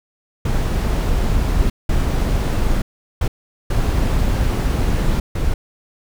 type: noise bursts at uneven times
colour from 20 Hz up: brown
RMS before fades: -17 dBFS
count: 5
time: 0.45-1.7 / 1.89-2.82 / 3.21-3.28 / 3.7-5.2 / 5.35-5.54 s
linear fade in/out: 5 ms
effects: none